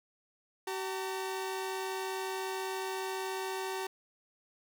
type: tone pair together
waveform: sawtooth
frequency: 381.5 / 908.3 Hz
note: G4 / A#5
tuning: -47 / -45 cents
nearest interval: octave + minor third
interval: 1502 cents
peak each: -32 / -36 dBFS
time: 0.67-3.87 s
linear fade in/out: 5 ms
effects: none